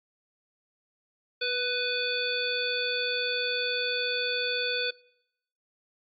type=harmonic tone with a mistuned harmonic; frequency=497 Hz; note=B4; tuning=11 cents sharp; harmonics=1 / 3 / 5 / 7 / 9; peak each=-33 / -33 / -33 / -33 / -33 dBFS; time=1.41-4.91 s; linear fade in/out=10 ms; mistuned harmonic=1; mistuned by=-19 cents; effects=noise-tail reverb RT60 0.8 s tail -24 dB re dry + AAC 48 kbps